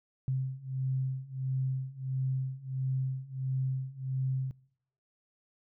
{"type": "beating tone pair", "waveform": "sine", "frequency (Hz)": [130.81, 132.31], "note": ["C3", "C3"], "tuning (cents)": [0, 20], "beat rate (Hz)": 1.5, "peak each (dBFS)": [-34, -32], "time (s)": [0.28, 4.51], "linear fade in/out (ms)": 0, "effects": ["noise-tail reverb RT60 0.7 s tail -24 dB re dry"]}